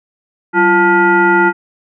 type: tone with frequency modulation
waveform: sine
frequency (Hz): 880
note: A5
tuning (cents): 0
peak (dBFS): -7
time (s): 0.53-1.53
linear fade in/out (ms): 50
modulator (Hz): 535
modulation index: 1.5
effects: none